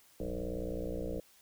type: tone with frequency modulation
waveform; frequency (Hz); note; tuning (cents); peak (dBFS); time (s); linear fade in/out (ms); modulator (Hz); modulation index
sine; 250.3; B3; +23; -34; 0.2-1.2; 2; 59.3; 5.4
effects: white hiss -63 dBFS RMS until 1.41 s